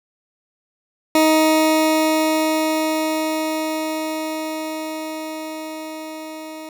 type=tone with level ramp; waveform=20% pulse; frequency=314.2 Hz; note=D#4; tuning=17 cents sharp; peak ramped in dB=-7 to -27 dBFS; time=1.15-6.69 s; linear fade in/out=2 ms; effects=none